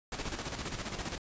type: noise with tremolo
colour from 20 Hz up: pink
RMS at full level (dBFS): -36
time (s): 0.12-1.18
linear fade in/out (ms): 2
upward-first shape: square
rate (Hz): 15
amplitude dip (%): 55
effects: resampled to 16000 Hz